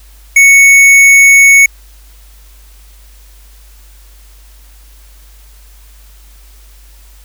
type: tone with hard clipping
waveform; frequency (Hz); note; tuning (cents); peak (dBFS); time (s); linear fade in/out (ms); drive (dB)
sine; 2217; C#7; 0; -3; 0.36-1.66; 5; 12
effects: added 50 Hz sine -36 dBFS peak until 7.24 s + white hiss -45 dBFS RMS until 7.24 s